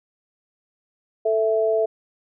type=tone pair together; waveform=sine; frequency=441.2 / 659.3 Hz; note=A4 / E5; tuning=+5 / 0 cents; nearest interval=perfect fifth; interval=695 cents; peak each=-20 dBFS; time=1.25-1.86 s; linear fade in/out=10 ms; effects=none